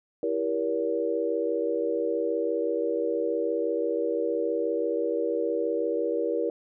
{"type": "chord", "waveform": "sine", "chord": "E diminished seventh", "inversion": "none", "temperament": "just", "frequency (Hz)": [329.6, 395.6, 474.7, 569.6], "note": ["E4", "G4", "Bb4", "Db5"], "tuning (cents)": [0, 16, 31, 47], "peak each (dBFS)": [-31, -32, -27, -32], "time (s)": [0.23, 6.5], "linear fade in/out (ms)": 2, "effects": []}